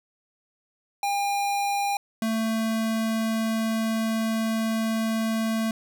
square tone pair in turn, 805 / 223 Hz, G5 / A3, +46 / +23 cents, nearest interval octave + minor seventh, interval 2223 cents, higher first, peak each -24 dBFS, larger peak neither, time 1.03-1.97 / 2.22-5.71 s, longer second, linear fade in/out 2 ms, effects none

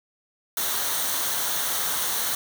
white noise with comb filter, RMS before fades -26 dBFS, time 0.57-2.35 s, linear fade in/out 2 ms, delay 0.4 ms, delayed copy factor -0.55, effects none

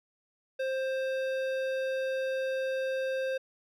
sine tone with hard clipping, 527 Hz, C5, 12 cents sharp, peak -31 dBFS, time 0.59-3.38 s, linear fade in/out 10 ms, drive 13 dB, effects none

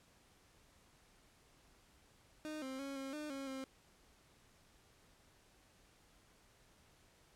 30% pulse tone with pitch steps, 307.4 / 263.6 / 275.5 / 269.7 / 301.5 / 272.8 / 265.8 Hz, D#4 / C4 / C#4 / C#4 / D4 / C#4 / C4, -21 / +13 / -11 / -47 / +46 / -28 / +27 cents, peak -40 dBFS, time 2.45-3.64 s, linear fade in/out 0 ms, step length 170 ms, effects pink hiss -68 dBFS RMS until 7.35 s + low-pass 11000 Hz 12 dB/octave

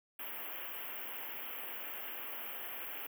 white band-stop noise, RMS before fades -43 dBFS, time 0.19-3.07 s, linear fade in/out 5 ms, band 3200 to 12000 Hz, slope 96 dB/octave, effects high-pass 300 Hz 12 dB/octave

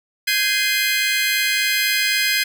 25% pulse chord, Ab major seventh, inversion third, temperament just, 1557.4 / 1661.2 / 2077 / 2492 Hz, G6 / Ab6 / C7 / Eb7, -12 / 0 / -13 / +2 cents, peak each -21 / -20 / -17 / -19 dBFS, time 0.27-2.44 s, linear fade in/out 10 ms, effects none

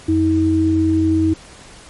sine tone pair together, 89.63 / 319.4 Hz, F2 / D#4, +45 / +45 cents, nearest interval octave + minor seventh, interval 2200 cents, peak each -19 / -13 dBFS, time 0.08-1.34 s, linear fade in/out 10 ms, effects pink hiss -41 dBFS RMS until 1.89 s + MP3 48 kbps

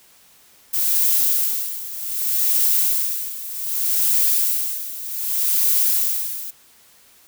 violet noise with tremolo, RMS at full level -17 dBFS, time 0.73-6.51 s, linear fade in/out 10 ms, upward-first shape sine, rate 0.65 Hz, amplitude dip 80%, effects white hiss -52 dBFS RMS until 7.27 s

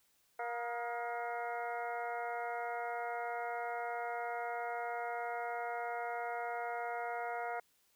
harmonic tone with a mistuned harmonic, 236.9 Hz, A#3, 28 cents sharp, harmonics 2 / 3 / 4 / 5 / 6 / 7 / 8 / 9, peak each -44 / -39 / -46 / -51 / -45 / -58 / -51 / -50 dBFS, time 0.39-7.6 s, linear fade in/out 5 ms, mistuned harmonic 5, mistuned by +95 cents, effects white hiss -73 dBFS RMS until 7.95 s

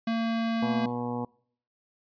square tone, 227.8 Hz, A#3, 40 cents flat, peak -26 dBFS, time 0.07-0.86 s, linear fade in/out 5 ms
harmonic tone, 121.3 Hz, B2, 31 cents flat, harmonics 1 / 2 / 3 / 4 / 5 / 6 / 7 / 8 / 9, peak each -38 / -32 / -46 / -36 / -48 / -42 / -38 / -42 / -45 dBFS, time 0.62-1.25 s, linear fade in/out 5 ms
effects noise-tail reverb RT60 0.6 s tail -25 dB re dry + resampled to 11025 Hz

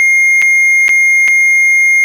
triangle tone with dropouts, 2129 Hz, C7, 30 cents sharp, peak -4 dBFS, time 0-2.04 s, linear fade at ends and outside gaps 0 ms, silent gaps 0.417-0.423 / 0.882-0.892 / 1.278-1.282 s, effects none

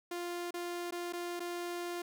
sawtooth tone with dropouts, 349.2 Hz, F4, in tune, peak -33 dBFS, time 0.11-2.02 s, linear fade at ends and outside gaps 5 ms, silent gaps 0.508-0.54 / 0.909-0.922 / 1.126-1.133 / 1.396-1.402 s, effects none

